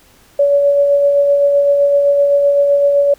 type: tone with tremolo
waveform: sine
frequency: 568 Hz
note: C#5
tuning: 42 cents sharp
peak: -7 dBFS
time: 0.39-3.14 s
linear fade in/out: 5 ms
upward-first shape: sine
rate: 7.8 Hz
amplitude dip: 30%
effects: pink hiss -48 dBFS RMS until 3.18 s